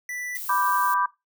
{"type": "tone", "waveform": "square", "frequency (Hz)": 1975.5, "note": "B6", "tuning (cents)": 0, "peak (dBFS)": -31, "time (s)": [0.09, 0.37], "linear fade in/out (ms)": 2}
{"type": "noise", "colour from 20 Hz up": "violet", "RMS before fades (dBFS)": -34, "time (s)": [0.35, 0.94], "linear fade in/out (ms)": 0}
{"type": "chord", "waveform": "sine", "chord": "G major", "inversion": "first", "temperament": "equal", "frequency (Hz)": [987.8, 1174.7, 1568], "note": ["B5", "D6", "G6"], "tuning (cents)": [0, 0, 0], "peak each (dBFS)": [-23, -24, -28], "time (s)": [0.49, 1.06], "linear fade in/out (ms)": 5}
{"effects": ["noise-tail reverb RT60 0.2 s tail -18 dB re dry"]}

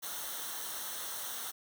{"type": "noise with comb filter", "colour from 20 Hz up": "white", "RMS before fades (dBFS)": -40, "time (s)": [0.02, 1.52], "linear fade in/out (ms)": 20, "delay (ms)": 0.41, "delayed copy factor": -0.7, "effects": []}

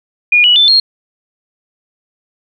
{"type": "tone with pitch steps", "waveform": "sine", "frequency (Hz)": [2439, 2934, 3530, 4247], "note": ["D#7", "F#7", "A7", "C8"], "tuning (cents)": [-35, -15, 5, 25], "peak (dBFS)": -5, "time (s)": [0.32, 0.8], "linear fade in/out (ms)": 5, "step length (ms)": 120, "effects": []}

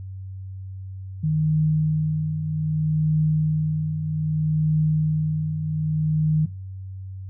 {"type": "tone with tremolo", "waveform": "sine", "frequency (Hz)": 155, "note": "D#3", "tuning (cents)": -6, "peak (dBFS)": -16, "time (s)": [1.23, 6.46], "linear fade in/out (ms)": 10, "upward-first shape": "triangle", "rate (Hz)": 0.63, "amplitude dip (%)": 60, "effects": ["noise-tail reverb RT60 0.3 s tail -18 dB re dry", "added 95 Hz sine -32 dBFS peak until 7.29 s"]}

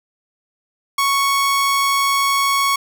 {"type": "tone", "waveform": "sawtooth", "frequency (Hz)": 1108.7, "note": "C#6", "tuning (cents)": 0, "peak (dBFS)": -11, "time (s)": [0.98, 2.76], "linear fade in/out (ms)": 5, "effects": []}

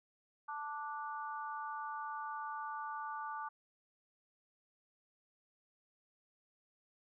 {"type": "harmonic tone", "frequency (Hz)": 293.7, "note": "D4", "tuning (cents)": 0, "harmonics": [3, 4, 5], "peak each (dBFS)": [-43, -43, -48], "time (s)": [0.48, 3.49], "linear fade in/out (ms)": 10, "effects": []}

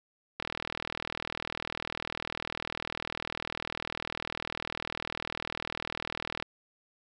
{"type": "click train", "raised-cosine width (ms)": 0.3, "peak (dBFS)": -16, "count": 242, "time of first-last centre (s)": [0.4, 6.425], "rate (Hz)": 40, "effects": []}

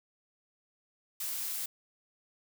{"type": "noise", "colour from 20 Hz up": "blue", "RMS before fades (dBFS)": -36, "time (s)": [1.2, 1.66], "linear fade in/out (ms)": 5, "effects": []}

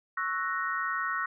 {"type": "chord", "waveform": "sine", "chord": "F# dominant seventh", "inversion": "second", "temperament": "equal", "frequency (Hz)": [1108.7, 1318.5, 1480, 1864.7], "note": ["C#6", "E6", "F#6", "A#6"], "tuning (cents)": [0, 0, 0, 0], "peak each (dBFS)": -34, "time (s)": [0.17, 1.26], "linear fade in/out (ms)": 5, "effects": []}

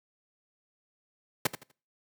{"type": "noise with echo", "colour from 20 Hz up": "pink", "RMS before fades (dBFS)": -24, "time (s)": [1.45, 1.47], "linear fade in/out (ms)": 5, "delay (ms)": 82, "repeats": 3, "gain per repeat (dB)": -12, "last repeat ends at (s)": 1.716, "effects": ["noise-tail reverb RT60 0.4 s tail -23 dB re dry", "high-pass 150 Hz 12 dB/octave"]}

